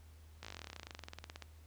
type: slowing click train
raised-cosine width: 0.2 ms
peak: -28 dBFS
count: 29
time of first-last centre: 0.43-1.423 s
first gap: 17 ms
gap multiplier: 1.05
effects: added 78 Hz sine -55 dBFS peak until 1.66 s + pink hiss -67 dBFS RMS until 1.66 s

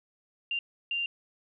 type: tone bursts at uneven times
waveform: sine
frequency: 2785 Hz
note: F7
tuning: 5 cents flat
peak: -28 dBFS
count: 2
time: 0.51-0.59 / 0.91-1.06 s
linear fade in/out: 2 ms
effects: none

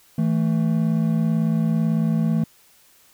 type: tone pair together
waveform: triangle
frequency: 163.21 / 221.3 Hz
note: E3 / A3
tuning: -17 / +10 cents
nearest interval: perfect fourth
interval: 527 cents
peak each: -18 / -19 dBFS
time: 0.18-2.44 s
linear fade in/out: 5 ms
effects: white hiss -55 dBFS RMS until 3.13 s

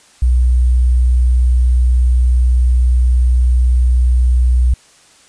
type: tone with sample-and-hold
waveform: sine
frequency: 61.74 Hz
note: B1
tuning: in tune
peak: -8 dBFS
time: 0.22-4.74 s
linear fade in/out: 5 ms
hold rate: 8820 Hz
effects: white hiss -47 dBFS RMS until 5.28 s + resampled to 22050 Hz

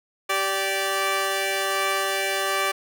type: tone pair together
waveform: 10% pulse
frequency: 389.1 / 583 Hz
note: G4 / D5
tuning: -13 / -13 cents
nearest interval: perfect fifth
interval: 700 cents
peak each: -17 dBFS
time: 0.29-2.72 s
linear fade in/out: 10 ms
effects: none

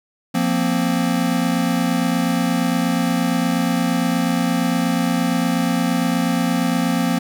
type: chord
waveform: square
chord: F suspended fourth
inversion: none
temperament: equal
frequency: 174.61 / 233.1 / 261.6 Hz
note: F3 / Bb3 / C4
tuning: 0 / 0 / 0 cents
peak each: -22 dBFS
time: 0.34-7.19 s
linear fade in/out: 10 ms
effects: 9-bit

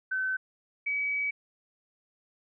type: tone pair in turn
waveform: sine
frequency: 1526 / 2277 Hz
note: G6 / C#7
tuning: -47 / +46 cents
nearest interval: perfect fifth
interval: 693 cents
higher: second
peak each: -27 dBFS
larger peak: neither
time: 0.11-0.37 / 0.86-1.31 s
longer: second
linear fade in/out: 10 ms
effects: none

